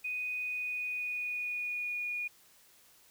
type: tone with pitch glide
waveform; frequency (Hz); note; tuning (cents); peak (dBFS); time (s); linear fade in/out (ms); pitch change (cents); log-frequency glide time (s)
sine; 2489 to 2445; D#7 to D#7; 0 to -31; -33; 0.04-2.28; 10; -31; 0.36-2.13
effects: white hiss -62 dBFS RMS until 3.1 s